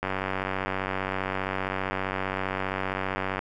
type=click train; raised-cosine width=0.5 ms; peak=-13 dBFS; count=321; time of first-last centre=0.03-3.391 s; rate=95.2 Hz; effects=none